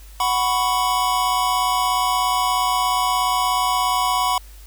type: chord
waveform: square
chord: F# suspended fourth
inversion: none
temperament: equal with one note detuned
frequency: 740 / 991.8 / 1108.7 Hz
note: F#5 / B5 / C#6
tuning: 0 / +7 / 0 cents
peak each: -24 / -21 / -24 dBFS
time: 0.2-4.38 s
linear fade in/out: 2 ms
effects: added 50 Hz sine -39 dBFS peak until 4.66 s + white hiss -49 dBFS RMS until 4.66 s